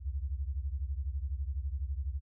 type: beating tone pair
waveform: sine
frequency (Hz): 65 / 77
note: C2 / D#2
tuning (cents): -11 / -17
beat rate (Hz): 12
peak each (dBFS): -34 / -37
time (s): 0-2.21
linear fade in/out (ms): 50
effects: none